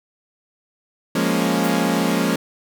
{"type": "chord", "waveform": "sawtooth", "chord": "Bb minor seventh", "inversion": "second", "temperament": "equal", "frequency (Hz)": [174.61, 207.7, 233.1, 277.2], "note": ["F3", "Ab3", "Bb3", "Db4"], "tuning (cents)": [0, 0, 0, 0], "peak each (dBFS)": -19, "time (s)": [1.15, 2.36], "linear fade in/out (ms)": 5}
{"type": "noise with exponential decay", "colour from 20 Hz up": "violet", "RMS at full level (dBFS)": -31, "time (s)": [1.64, 1.85], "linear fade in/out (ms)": 1, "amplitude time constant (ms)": 45}
{"effects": []}